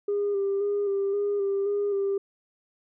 sine tone with vibrato, 401.4 Hz, G4, 41 cents sharp, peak -22 dBFS, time 0.08-2.18 s, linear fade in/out 5 ms, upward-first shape square, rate 1.9 Hz, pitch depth 26 cents each way, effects tanh soft clip ceiling -20 dBFS

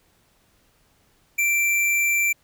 square tone, 2349 Hz, D7, in tune, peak -19 dBFS, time 1.38-2.33 s, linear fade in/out 10 ms, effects pink hiss -62 dBFS RMS until 2.43 s

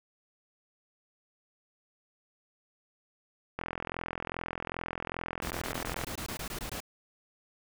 click train, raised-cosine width 0.5 ms, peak -19 dBFS, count 105, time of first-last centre 3.59-6.037 s, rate 42.5 Hz
pink noise bursts, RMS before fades -38 dBFS, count 13, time 5.42-6.803 s, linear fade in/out 2 ms, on 87 ms, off 21 ms
effects none

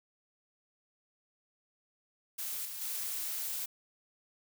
blue noise with level steps, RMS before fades -38 / -42 / -37 dBFS, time 2.38-3.66 s, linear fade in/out 10 ms, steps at 2.65 / 2.81 s, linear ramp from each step 5 ms, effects none

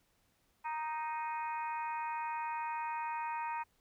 harmonic tone, 311.1 Hz, D#4, in tune, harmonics 3 / 4 / 5 / 6 / 7 / 8, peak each -36 / -47 / -50 / -50 / -53 / -48 dBFS, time 0.64-3.64 s, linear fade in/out 20 ms, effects pink hiss -74 dBFS RMS until 3.8 s

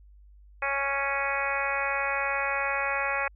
harmonic tone, 277.2 Hz, C#4, in tune, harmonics 2 / 3 / 4 / 5 / 6 / 7 / 8 / 9, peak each -34 / -34 / -34 / -34 / -34 / -34 / -34 / -34 dBFS, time 0.62-3.28 s, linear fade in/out 5 ms, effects added 50 Hz sine -50 dBFS peak until 3.35 s

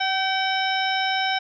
harmonic tone with a mistuned harmonic, 762 Hz, G5, 49 cents flat, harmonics 1 / 2 / 3 / 4 / 5 / 7, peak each -24 / -27 / -29 / -30 / -31 / -32 dBFS, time 0-1.39 s, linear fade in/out 10 ms, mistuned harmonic 2, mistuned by +28 cents, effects none

